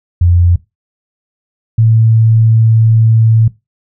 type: tone pair in turn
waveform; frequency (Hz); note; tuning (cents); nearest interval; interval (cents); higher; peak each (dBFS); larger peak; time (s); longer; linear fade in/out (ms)
sine; 87.31 / 112.27; F2 / A2; 0 / +35; major third; 435; second; -5; neither; 0.21-0.56 / 1.78-3.48; second; 5
effects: noise-tail reverb RT60 0.2 s tail -18 dB re dry